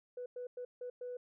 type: tone bursts at uneven times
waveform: sine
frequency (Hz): 493.9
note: B4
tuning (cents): 0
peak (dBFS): -39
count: 5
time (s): 0.17-0.26 / 0.36-0.47 / 0.57-0.65 / 0.81-0.9 / 1.01-1.17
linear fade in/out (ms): 5
effects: tanh soft clip ceiling -36 dBFS